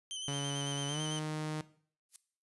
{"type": "tone with vibrato", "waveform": "sawtooth", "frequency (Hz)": 3071, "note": "G7", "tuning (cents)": -36, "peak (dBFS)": -35, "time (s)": [0.11, 1.19], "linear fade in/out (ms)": 0, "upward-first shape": "square", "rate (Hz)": 9, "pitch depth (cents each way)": 32}
{"type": "tone with pitch glide", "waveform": "sawtooth", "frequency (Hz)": [141.5, 154.31], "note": ["C#3", "D#3"], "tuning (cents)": [36, -14], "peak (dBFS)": -31, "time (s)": [0.28, 1.61], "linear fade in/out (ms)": 2, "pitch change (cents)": 150, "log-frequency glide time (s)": [0.88, 0.99]}
{"type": "noise with exponential growth", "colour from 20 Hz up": "violet", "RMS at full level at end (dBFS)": -41, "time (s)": [2.09, 2.16], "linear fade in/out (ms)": 1, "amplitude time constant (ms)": 15}
{"effects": ["noise-tail reverb RT60 0.5 s tail -17 dB re dry", "resampled to 24000 Hz"]}